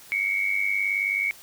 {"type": "tone pair together", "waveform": "sine", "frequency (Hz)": [2180, 2279], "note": ["C#7", "C#7"], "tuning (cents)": [-29, 47], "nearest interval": "minor second", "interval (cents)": 76, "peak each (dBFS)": -25, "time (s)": [0.12, 1.31], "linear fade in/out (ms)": 0, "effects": ["white hiss -48 dBFS RMS until 1.42 s"]}